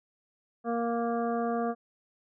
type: harmonic tone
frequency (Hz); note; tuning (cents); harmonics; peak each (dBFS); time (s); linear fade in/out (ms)
233.7; A#3; +5; 1 / 2 / 3 / 5 / 6 / 7; -31 / -32 / -32 / -38 / -46 / -48; 0.64-1.75; 50
effects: none